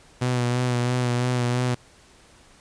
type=tone with vibrato; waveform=sawtooth; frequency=123.47 Hz; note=B2; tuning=in tune; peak=-17 dBFS; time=0.21-1.75 s; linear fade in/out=10 ms; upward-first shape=sine; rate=3 Hz; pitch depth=30 cents each way; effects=pink hiss -53 dBFS RMS until 2.6 s + resampled to 22050 Hz